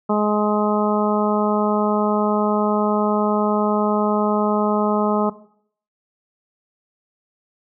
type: harmonic tone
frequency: 210 Hz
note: G#3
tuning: 19 cents sharp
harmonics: 1 / 2 / 3 / 4 / 5 / 6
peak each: -19 / -22 / -24 / -25 / -26 / -27 dBFS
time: 0.09-5.3 s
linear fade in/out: 10 ms
effects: noise-tail reverb RT60 0.6 s tail -17 dB re dry